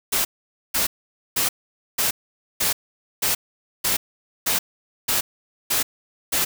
white noise bursts, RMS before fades -21 dBFS, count 11, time 0.12-6.45 s, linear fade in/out 10 ms, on 130 ms, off 490 ms, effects none

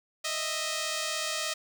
5% pulse tone pair together, 620 / 656.7 Hz, D#5 / E5, -6 / -7 cents, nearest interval minor second, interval 99 cents, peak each -20 / -24 dBFS, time 0.24-1.54 s, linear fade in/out 10 ms, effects none

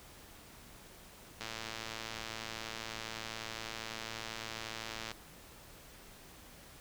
click train, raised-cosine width 0.2 ms, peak -23 dBFS, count 416, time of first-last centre 1.41-5.115 s, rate 112 Hz, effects pink hiss -55 dBFS RMS until 6.8 s

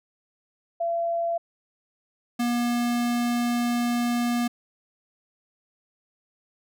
sine / square tone pair in turn, 678 / 239.7 Hz, E5 / A#3, +49 / +48 cents, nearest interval octave + tritone, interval 1801 cents, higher first, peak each -23 dBFS, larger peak neither, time 0.8-1.38 / 2.39-4.48 s, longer second, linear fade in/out 10 ms, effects none

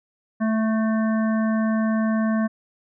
harmonic tone with a mistuned harmonic, 220 Hz, A3, in tune, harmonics 1 / 3 / 5 / 7 / 8, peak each -19 / -29 / -33 / -36 / -37 dBFS, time 0.4-2.48 s, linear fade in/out 20 ms, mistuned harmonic 8, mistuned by +31 cents, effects none

